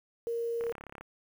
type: tone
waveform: sine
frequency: 466.2 Hz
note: A#4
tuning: in tune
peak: -30 dBFS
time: 0.27-0.72 s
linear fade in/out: 0 ms
type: click train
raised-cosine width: 0.5 ms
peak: -29 dBFS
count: 15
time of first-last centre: 0.61-1.01 s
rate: 35 Hz
effects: 9-bit